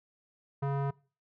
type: tone with low-pass filter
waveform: square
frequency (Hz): 139.3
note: C#3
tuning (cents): +9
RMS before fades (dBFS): -31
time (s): 0.62-0.91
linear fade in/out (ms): 10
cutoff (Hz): 1100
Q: 1.6
effects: noise-tail reverb RT60 0.4 s tail -24 dB re dry